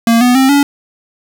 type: tone with pitch steps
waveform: square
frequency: 230.5 / 247 / 264.8 / 283.8 Hz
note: A#3 / B3 / C4 / C#4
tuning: -19 / 0 / +21 / +41 cents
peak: -7 dBFS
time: 0.07-0.63 s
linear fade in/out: 2 ms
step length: 140 ms
effects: 8-bit